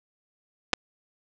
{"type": "clicks", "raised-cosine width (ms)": 0.2, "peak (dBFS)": -4, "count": 2, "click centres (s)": [0.732, 0.736], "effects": ["low-pass 6000 Hz 12 dB/octave"]}